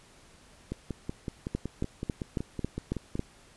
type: two click trains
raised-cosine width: 3 ms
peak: -16 / -20 dBFS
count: 7 / 14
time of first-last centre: 1.55-3.194 / 0.72-3.154 s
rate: 3.65 / 5.34 Hz
effects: pink hiss -57 dBFS RMS until 3.56 s + resampled to 24000 Hz